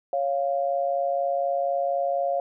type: tone pair together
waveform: sine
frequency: 554.4 / 698.5 Hz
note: C#5 / F5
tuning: 0 / 0 cents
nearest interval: major third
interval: 400 cents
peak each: -25 dBFS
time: 0.13-2.4 s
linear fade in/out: 2 ms
effects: none